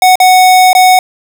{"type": "tone with dropouts", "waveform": "square", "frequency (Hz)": 740, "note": "F#5", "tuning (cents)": 0, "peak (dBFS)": -3, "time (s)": [0.02, 0.99], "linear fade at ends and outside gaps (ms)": 2, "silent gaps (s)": [[0.156, 0.201], [0.731, 0.75]], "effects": []}